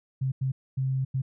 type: tone bursts at uneven times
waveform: sine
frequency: 132.4 Hz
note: C3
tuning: 21 cents sharp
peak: -24 dBFS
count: 4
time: 0.21-0.32 / 0.41-0.52 / 0.77-1.05 / 1.14-1.22 s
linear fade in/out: 10 ms
effects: none